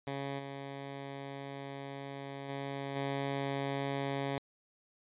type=tone with level steps; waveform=10% pulse; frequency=138.59 Hz; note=C#3; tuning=in tune; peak=-28 / -33 / -29 / -25 dBFS; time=0.07-4.38 s; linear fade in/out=2 ms; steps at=0.38 / 2.48 / 2.95 s; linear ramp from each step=20 ms; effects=resampled to 8000 Hz